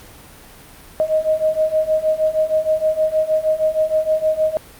sine beating tone pair, 622.3 / 628.7 Hz, D#5 / D#5, 0 / +18 cents, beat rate 6.4 Hz, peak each -19 / -17 dBFS, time 1-4.57 s, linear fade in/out 0 ms, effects pink hiss -42 dBFS RMS until 4.79 s + Opus 48 kbps

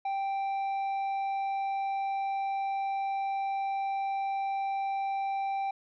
sine tone with tanh clipping, 784 Hz, G5, in tune, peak -30 dBFS, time 0.05-5.71 s, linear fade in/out 5 ms, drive 6 dB, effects none

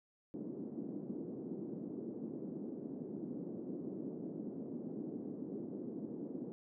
white band-pass noise, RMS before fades -44 dBFS, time 0.34-6.52 s, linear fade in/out 0 ms, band 190 to 340 Hz, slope 24 dB/octave, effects none

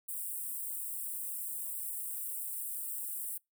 white high-pass noise, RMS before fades -39 dBFS, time 0.08-3.38 s, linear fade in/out 10 ms, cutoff 8000 Hz, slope 96 dB/octave, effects noise-tail reverb RT60 0.2 s tail -26 dB re dry

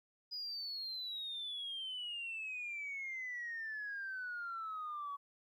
sine exponential sweep, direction down, 4978 to 1119 Hz, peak -39 dBFS, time 0.31-5.17 s, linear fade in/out 20 ms, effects tanh soft clip ceiling -36 dBFS + 13-bit

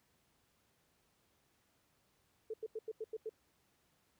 sine tone bursts, 440 Hz, A4, in tune, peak -38 dBFS, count 7, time 2.5-3.294 s, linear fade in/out 5 ms, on 38 ms, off 88 ms, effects pink hiss -75 dBFS RMS until 4.19 s + high-pass 60 Hz 12 dB/octave

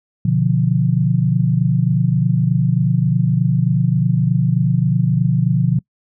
sine chord, B diminished, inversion none, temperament equal, 123.47 / 146.83 / 174.61 Hz, B2 / D3 / F3, 0 / 0 / 0 cents, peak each -17 dBFS, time 0.25-5.79 s, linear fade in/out 5 ms, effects noise-tail reverb RT60 0.1 s tail -24 dB re dry

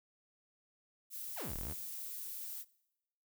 violet noise, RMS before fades -44 dBFS, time 1.1-2.65 s, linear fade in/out 50 ms
sawtooth exponential two-way sweep, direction down then up, 1108.7 to 31.65 to 96.3 Hz, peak -38 dBFS, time 1.36-1.74 s, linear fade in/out 20 ms, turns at 1.56 s
effects noise-tail reverb RT60 0.9 s tail -22 dB re dry

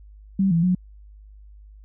sine tone with pitch steps, 193.6 / 167.1 / 181.8 Hz, G3 / E3 / F#3, -21 / +24 / -30 cents, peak -16 dBFS, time 0.39-0.75 s, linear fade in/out 5 ms, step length 120 ms, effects added 51 Hz sine -43 dBFS peak until 1.84 s

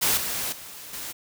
white noise with level steps, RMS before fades -22 / -29 / -41 / -35 dBFS, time 0.01-1.13 s, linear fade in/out 20 ms, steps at 0.17 / 0.52 / 0.93 s, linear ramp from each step 5 ms, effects none

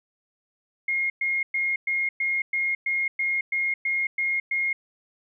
sine tone bursts, 2143 Hz, C7, 41 cents sharp, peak -22 dBFS, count 12, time 0.88-4.73 s, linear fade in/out 5 ms, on 220 ms, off 110 ms, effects none

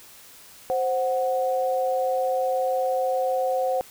sine tone pair together, 523.3 / 740 Hz, C5 / F#5, 0 / 0 cents, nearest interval tritone, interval 600 cents, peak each -23 / -25 dBFS, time 0.7-3.81 s, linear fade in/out 0 ms, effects white hiss -48 dBFS RMS until 3.9 s

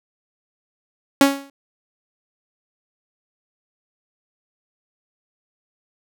sawtooth tone with exponential decay, 277.2 Hz, C#4, in tune, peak -4 dBFS, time 1.21-1.5 s, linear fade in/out 2 ms, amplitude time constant 61 ms, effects none

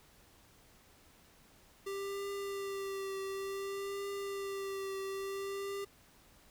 square tone with vibrato, 393.3 Hz, G4, 6 cents sharp, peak -38 dBFS, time 1.86-5.85 s, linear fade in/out 10 ms, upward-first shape triangle, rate 0.56 Hz, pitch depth 26 cents each way, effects pink hiss -63 dBFS RMS until 6.5 s

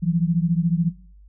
sine beating tone pair, 164.81 / 178.81 Hz, E3 / F3, 0 / +41 cents, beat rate 14 Hz, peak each -20 dBFS, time 0.02-0.9 s, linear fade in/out 20 ms, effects noise-tail reverb RT60 0.5 s tail -18 dB re dry + added 50 Hz sine -45 dBFS peak until 1.28 s

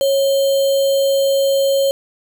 sine tone with sample-and-hold, 549 Hz, C#5, 17 cents flat, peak -12 dBFS, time 0.01-1.91 s, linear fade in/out 0 ms, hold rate 3675 Hz, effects none

